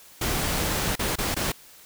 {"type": "noise with dropouts", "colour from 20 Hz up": "pink", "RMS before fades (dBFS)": -26, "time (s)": [0.21, 1.52], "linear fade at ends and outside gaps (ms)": 5, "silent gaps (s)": [[0.956, 0.992], [1.157, 1.184], [1.345, 1.364]], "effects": ["white hiss -50 dBFS RMS until 1.85 s"]}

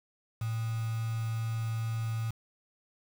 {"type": "tone with quantisation", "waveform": "sine", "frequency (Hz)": 112.8, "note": "A2", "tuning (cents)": 44, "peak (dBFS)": -30, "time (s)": [0.41, 2.31], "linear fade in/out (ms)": 5, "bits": 7, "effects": []}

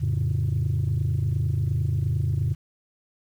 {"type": "chord", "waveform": "sine", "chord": "F augmented", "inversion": "none", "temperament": "equal", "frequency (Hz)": [87.31, 110, 138.59], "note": ["F2", "A2", "C#3"], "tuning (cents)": [0, 0, 0], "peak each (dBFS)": [-25, -24, -24], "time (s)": [0, 2.55], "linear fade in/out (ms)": 20, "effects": ["tanh soft clip ceiling -17 dBFS", "9-bit"]}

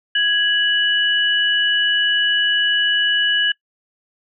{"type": "tone pair together", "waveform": "sine", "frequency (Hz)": [1661.2, 2949], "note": ["G#6", "F#7"], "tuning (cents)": [0, -6], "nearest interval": "minor seventh", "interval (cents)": 994, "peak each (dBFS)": -17, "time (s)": [0.15, 3.52], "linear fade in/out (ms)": 5, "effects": ["noise-tail reverb RT60 0.1 s tail -24 dB re dry"]}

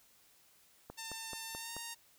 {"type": "click train", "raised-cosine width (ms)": 1, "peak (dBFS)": -31, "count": 5, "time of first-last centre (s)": [0.9, 1.766], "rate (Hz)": 4.62}
{"type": "tone with pitch glide", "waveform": "5% pulse", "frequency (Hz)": [899, 926.4], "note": ["A5", "A#5"], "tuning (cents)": [37, -11], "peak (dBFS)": -30, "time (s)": [0.97, 1.95], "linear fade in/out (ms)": 20, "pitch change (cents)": 52, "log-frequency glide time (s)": [1.53, 1.75]}
{"effects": ["white hiss -66 dBFS RMS until 2.18 s"]}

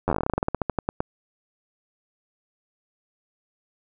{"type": "slowing click train", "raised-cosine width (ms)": 1, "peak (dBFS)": -9, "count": 22, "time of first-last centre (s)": [0.08, 1.005], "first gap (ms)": 10, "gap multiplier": 1.13, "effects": []}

